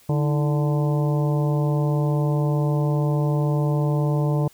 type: harmonic tone with a mistuned harmonic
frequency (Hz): 146.83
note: D3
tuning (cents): 0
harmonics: 1 / 2 / 3 / 4 / 5 / 6 / 7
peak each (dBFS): -19 / -29 / -30 / -31 / -37 / -35 / -39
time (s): 0.09-4.48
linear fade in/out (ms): 5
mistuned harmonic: 2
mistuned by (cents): +140
effects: white hiss -54 dBFS RMS until 4.53 s